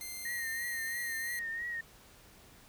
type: tone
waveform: 5% pulse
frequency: 2093 Hz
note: C7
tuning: in tune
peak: -30 dBFS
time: 0.01-1.39 s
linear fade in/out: 0 ms
type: tone with vibrato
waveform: sine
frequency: 1864.7 Hz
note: A#6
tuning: in tune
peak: -35 dBFS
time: 0.25-1.81 s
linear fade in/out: 5 ms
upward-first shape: triangle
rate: 3 Hz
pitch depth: 61 cents each way
effects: pink hiss -58 dBFS RMS until 2.68 s